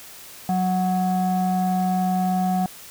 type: tone pair together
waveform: sine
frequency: 184.94 / 738 Hz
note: F#3 / F#5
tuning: -1 / -5 cents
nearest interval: 2 octaves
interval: 2396 cents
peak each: -19 / -21 dBFS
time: 0.49-2.66 s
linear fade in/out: 2 ms
effects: tanh soft clip ceiling -15 dBFS + white hiss -42 dBFS RMS until 2.9 s